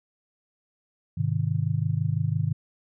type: chord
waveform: sine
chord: Ab major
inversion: none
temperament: just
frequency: 103.83 / 129.78 / 155.74 Hz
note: Ab2 / C3 / Eb3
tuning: 0 / -14 / +2 cents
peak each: -27 dBFS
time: 1.17-2.53 s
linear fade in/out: 10 ms
effects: none